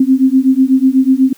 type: beating tone pair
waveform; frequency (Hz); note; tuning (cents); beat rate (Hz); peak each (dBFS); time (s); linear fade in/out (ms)
sine; 259.1 / 267.2; C4 / C4; -17 / +36; 8.1; -10; 0-1.33; 5
effects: white hiss -46 dBFS RMS until 1.37 s + high-pass 80 Hz 12 dB/octave